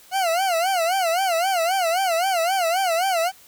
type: tone with vibrato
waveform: 40% pulse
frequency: 714 Hz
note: F5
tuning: 38 cents sharp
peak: -18 dBFS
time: 0.11-3.32 s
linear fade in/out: 50 ms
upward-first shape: sine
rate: 3.8 Hz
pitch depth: 160 cents each way
effects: white hiss -50 dBFS RMS until 3.47 s